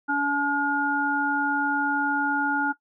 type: harmonic tone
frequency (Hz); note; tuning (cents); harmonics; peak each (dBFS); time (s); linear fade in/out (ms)
285.6; D4; -48; 1 / 3 / 5; -27 / -27 / -23; 0.08-2.73; 20
effects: noise-tail reverb RT60 0.1 s tail -18 dB re dry